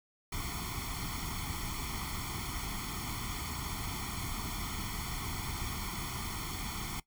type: noise with comb filter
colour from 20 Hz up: pink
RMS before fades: -38 dBFS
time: 0.32-7 s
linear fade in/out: 5 ms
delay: 0.91 ms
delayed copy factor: +1
effects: noise-tail reverb RT60 0.1 s tail -19 dB re dry